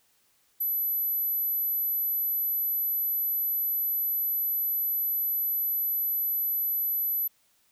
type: tone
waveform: sine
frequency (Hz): 11970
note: F#9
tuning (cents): +19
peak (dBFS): -25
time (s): 0.6-7.28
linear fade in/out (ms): 10
effects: white hiss -67 dBFS RMS until 7.71 s